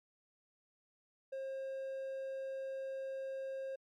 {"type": "tone", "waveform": "triangle", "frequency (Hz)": 535, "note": "C5", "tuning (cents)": 38, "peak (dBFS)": -37, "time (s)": [1.32, 3.76], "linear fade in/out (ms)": 10, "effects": ["MP3 96 kbps"]}